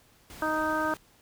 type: noise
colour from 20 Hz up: pink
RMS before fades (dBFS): -46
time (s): 0.3-0.97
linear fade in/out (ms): 0
type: harmonic tone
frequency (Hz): 311.1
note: D#4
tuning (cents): 0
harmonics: 1 / 2 / 3 / 4 / 5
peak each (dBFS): -32 / -32 / -32 / -32 / -32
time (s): 0.42-0.94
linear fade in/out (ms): 2
effects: pink hiss -61 dBFS RMS until 1.21 s